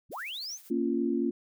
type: linear sweep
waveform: sine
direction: up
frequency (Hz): 32.7 to 6610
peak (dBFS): -35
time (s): 0.09-0.59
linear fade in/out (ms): 50
type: noise with tremolo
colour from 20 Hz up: blue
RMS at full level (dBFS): -50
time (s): 0.11-0.71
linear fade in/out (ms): 20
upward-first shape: triangle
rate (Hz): 13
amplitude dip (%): 60
type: chord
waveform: sine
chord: Bb minor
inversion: none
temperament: equal with one note detuned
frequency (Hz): 233.1 / 277.2 / 346.4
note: Bb3 / Db4 / F4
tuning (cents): 0 / 0 / -14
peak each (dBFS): -30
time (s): 0.7-1.31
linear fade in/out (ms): 10
effects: none